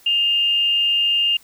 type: tone with frequency modulation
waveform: sine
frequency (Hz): 2813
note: F7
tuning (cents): +12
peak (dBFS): -15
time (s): 0.06-1.37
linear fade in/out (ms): 5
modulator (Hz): 250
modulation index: 0.22
effects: white hiss -51 dBFS RMS until 1.43 s